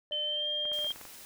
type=tone; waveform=triangle; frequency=597 Hz; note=D5; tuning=28 cents sharp; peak=-38 dBFS; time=0.11-0.87 s; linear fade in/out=0 ms
type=tone with pitch glide; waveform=sine; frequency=3079 to 3200 Hz; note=G7 to G7; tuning=-32 to +35 cents; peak=-30 dBFS; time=0.12-0.92 s; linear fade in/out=2 ms; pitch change=+67 cents; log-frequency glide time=0.24-0.48 s
type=clicks; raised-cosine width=0.5 ms; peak=-32 dBFS; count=8; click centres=0.654 / 0.717 / 0.789 / 0.845 / 0.906 / 0.96 / 1.013 / 1.053 s
type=noise; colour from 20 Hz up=white; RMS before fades=-49 dBFS; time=0.73-1.25 s; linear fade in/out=0 ms
effects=none